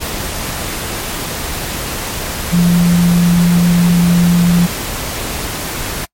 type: tone in noise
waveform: sine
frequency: 173.8 Hz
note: F3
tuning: 8 cents flat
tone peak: -7 dBFS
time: 2.52-4.67 s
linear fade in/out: 20 ms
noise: pink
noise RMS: -21 dBFS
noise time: 0-6.06 s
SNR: +11 dB
effects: noise-tail reverb RT60 0.1 s tail -26 dB re dry + MP3 64 kbps